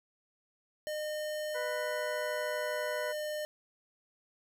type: tone with pitch glide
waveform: square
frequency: 609 to 605.5 Hz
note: D#5 to D#5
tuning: -37 to -47 cents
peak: -35 dBFS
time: 0.87-3.45 s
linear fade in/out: 0 ms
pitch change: -10 cents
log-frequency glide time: 1.57-2.78 s
type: harmonic tone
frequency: 493.9 Hz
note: B4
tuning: in tune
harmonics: 1 / 2 / 3 / 4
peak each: -40 / -42 / -41 / -44 dBFS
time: 1.54-3.13 s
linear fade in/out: 20 ms
effects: none